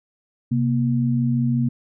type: tone pair together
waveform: sine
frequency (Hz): 130.81 / 236.5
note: C3 / A#3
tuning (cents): 0 / +25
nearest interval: minor seventh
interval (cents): 1025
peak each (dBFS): -20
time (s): 0.51-1.69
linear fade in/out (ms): 10
effects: none